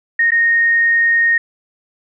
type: tone with dropouts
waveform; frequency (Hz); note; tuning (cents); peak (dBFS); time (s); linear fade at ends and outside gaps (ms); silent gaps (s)
sine; 1855; A#6; -9; -10; 0.19-1.38; 5; 0.307-0.318
effects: none